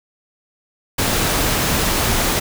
pink noise, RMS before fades -18 dBFS, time 0.98-2.4 s, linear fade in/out 10 ms, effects none

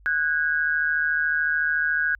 sine tone pair together, 1480 / 1633.8 Hz, F#6 / G#6, 0 / -29 cents, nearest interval major second, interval 171 cents, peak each -23 dBFS, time 0.06-2.15 s, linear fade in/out 0 ms, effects added 50 Hz sine -49 dBFS peak until 2.19 s

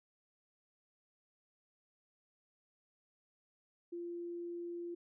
sine tone, 345.2 Hz, F4, 20 cents flat, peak -40 dBFS, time 3.92-4.95 s, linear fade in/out 10 ms, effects none

